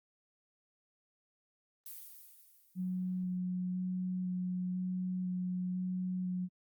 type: noise with exponential decay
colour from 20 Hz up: violet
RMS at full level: -45 dBFS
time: 1.86-3.38 s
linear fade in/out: 2 ms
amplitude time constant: 330 ms
type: tone with vibrato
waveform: sine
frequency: 182.6 Hz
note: F#3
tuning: 23 cents flat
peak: -33 dBFS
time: 2.75-6.49 s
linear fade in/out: 50 ms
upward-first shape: square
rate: 1 Hz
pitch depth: 8 cents each way
effects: Opus 32 kbps